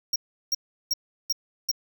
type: tone bursts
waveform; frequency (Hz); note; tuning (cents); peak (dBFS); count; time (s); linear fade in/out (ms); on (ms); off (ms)
square; 5588; F8; 0; -22; 5; 0.13-1.715; 5; 29; 360
effects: none